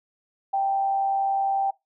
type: tone with amplitude modulation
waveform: sine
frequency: 784 Hz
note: G5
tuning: in tune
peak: -19 dBFS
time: 0.53-1.71 s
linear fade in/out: 10 ms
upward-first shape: sine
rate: 131 Hz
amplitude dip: 35%
effects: noise-tail reverb RT60 0.2 s tail -21 dB re dry